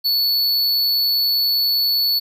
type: tone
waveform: square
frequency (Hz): 4435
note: C#8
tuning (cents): 0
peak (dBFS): -16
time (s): 0.04-2.2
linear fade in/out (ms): 20
effects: none